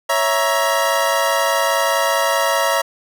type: chord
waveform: 25% pulse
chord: A# diminished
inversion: first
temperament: equal with one note detuned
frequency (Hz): 554.4 / 659.3 / 943.7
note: C#5 / E5 / A#5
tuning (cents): 0 / 0 / +21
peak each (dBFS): -16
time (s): 0.09-2.82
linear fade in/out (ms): 10
effects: none